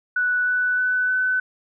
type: tone with pitch steps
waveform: sine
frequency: 1480 / 1489.4 / 1498.9 / 1508.5 Hz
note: F#6 / F#6 / F#6 / F#6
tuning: 0 / +11 / +22 / +33 cents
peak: -18 dBFS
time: 0.16-1.4 s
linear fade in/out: 5 ms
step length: 310 ms
effects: none